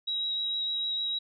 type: tone with vibrato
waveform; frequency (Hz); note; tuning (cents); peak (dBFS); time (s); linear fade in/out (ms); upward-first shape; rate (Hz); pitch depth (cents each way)
sine; 3844; B7; -48; -28; 0.07-1.19; 10; sine; 6.6; 10
effects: none